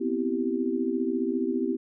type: chord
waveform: sine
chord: C major seventh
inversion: third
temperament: equal with one note detuned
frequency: 246.9 / 261.6 / 329.6 / 388.6 Hz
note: B3 / C4 / E4 / G4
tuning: 0 / 0 / 0 / -15 cents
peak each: -30 dBFS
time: 0-1.77 s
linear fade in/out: 20 ms
effects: none